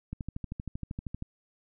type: click train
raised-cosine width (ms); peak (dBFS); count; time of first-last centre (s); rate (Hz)
5; -23; 15; 0.13-1.224; 12.8
effects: none